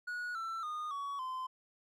triangle tone with pitch steps, 1458 / 1337 / 1226 / 1124.3 / 1031 Hz, F#6 / E6 / D#6 / C#6 / C6, -26 / +24 / -26 / +24 / -26 cents, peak -35 dBFS, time 0.07-1.47 s, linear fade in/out 10 ms, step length 280 ms, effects none

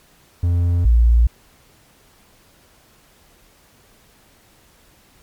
triangle / sine tone pair in turn, 86.9 / 58 Hz, F2 / A#1, -8 / -8 cents, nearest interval perfect fifth, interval 700 cents, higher first, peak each -12 / -9 dBFS, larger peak second, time 0.43-0.85 / 0.85-1.27 s, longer neither, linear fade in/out 5 ms, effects pink hiss -53 dBFS RMS until 5.22 s + MP3 96 kbps

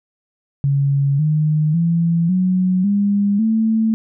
sine tone with pitch steps, 139.7 / 153.23 / 168.06 / 184.34 / 202.2 / 221.8 Hz, C#3 / D#3 / E3 / F#3 / G#3 / A3, +14 / -26 / +34 / -6 / -46 / +14 cents, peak -13 dBFS, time 0.64-3.94 s, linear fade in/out 0 ms, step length 550 ms, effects none

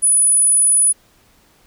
sine tone, 9920 Hz, D#9, 6 cents flat, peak -10 dBFS, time 0.02-0.93 s, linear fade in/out 20 ms, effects pink hiss -54 dBFS RMS until 1.66 s

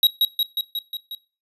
square tone with echo, 3832 Hz, A#7, 47 cents sharp, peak -12 dBFS, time 0.03-0.07 s, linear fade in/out 2 ms, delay 180 ms, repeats 6, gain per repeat -3 dB, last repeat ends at 1.15 s, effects noise-tail reverb RT60 0.3 s tail -18 dB re dry + resampled to 32000 Hz

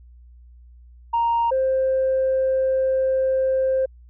sine tone pair in turn, 932.3 / 526.1 Hz, A#5 / C5, 0 / +9 cents, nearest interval minor seventh, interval 991 cents, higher first, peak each -16 dBFS, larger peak neither, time 1.13-1.51 / 1.51-3.86 s, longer second, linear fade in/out 10 ms, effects tanh soft clip ceiling -14 dBFS + added 60 Hz sine -44 dBFS peak until 4.09 s

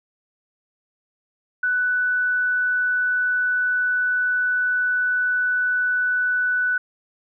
sine tone, 1489 Hz, F#6, 11 cents sharp, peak -18 dBFS, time 1.63-6.78 s, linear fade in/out 5 ms, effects none

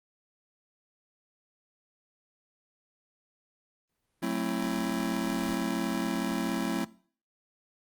pink noise with exponential growth, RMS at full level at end -43 dBFS, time 3.89-5.55 s, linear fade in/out 5 ms, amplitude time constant 360 ms
square chord, F# half-diminished seventh, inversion none, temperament just, 185 / 222 / 266.4 / 333 Hz, F#3 / A3 / C4 / E4, 0 / +16 / +31 / +18 cents, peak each -35 dBFS, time 4.22-6.85 s, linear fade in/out 10 ms
effects noise-tail reverb RT60 0.5 s tail -21 dB re dry + Opus 32 kbps

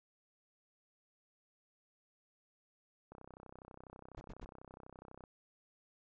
click train, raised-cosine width 1 ms, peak -38 dBFS, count 69, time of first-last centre 3.12-5.238 s, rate 32.1 Hz
brown noise bursts, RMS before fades -48 dBFS, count 3, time 4.17-4.449 s, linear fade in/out 5 ms, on 37 ms, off 84 ms
effects resampled to 16000 Hz

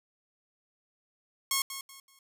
5% pulse tone with echo, 1088 Hz, C#6, 33 cents flat, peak -14 dBFS, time 1.51-1.62 s, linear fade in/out 2 ms, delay 190 ms, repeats 3, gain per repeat -11 dB, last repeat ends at 2.19 s, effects none

